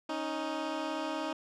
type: tone pair together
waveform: 15% pulse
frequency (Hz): 275.7 / 312.1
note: C#4 / D#4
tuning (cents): -9 / +5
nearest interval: major second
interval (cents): 214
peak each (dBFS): -32 / -28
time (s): 0.09-1.33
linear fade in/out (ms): 5
effects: low-pass 5000 Hz 12 dB/octave